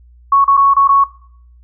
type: tone with dropouts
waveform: sine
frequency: 1108.7 Hz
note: C#6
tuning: in tune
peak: -6 dBFS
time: 0.32-1.04 s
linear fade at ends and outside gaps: 5 ms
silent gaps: 0.444-0.478 / 0.57-0.574 / 0.738-0.765 / 0.876-0.889 s
effects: noise-tail reverb RT60 0.6 s tail -20 dB re dry + added 60 Hz sine -41 dBFS peak until 1.63 s